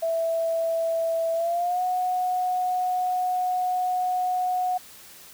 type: tone with pitch glide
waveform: sine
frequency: 659.3 to 731.5 Hz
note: E5 to F#5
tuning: 0 to -20 cents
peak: -22 dBFS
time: 0.02-4.78 s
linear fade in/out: 10 ms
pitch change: +180 cents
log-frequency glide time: 1.34-1.82 s
effects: white hiss -47 dBFS RMS until 5.33 s